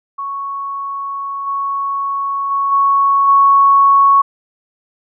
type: tone with level steps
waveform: sine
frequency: 1108.7 Hz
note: C#6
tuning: in tune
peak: -20 / -16 / -13 / -9 / -6 dBFS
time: 0.18-4.22 s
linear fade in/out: 10 ms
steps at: 1.46 / 2.5 / 2.71 / 3.27 s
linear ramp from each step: 20 ms
effects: none